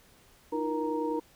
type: tone cluster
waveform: sine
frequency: 309.3 / 339.4 / 472.3 / 933 Hz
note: D#4 / F4 / A#4 / A#5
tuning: -10 / -49 / +23 / +1 cents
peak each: -32 / -38 / -32 / -35 dBFS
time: 0.52-1.2 s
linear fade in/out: 10 ms
effects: pink hiss -60 dBFS RMS until 1.35 s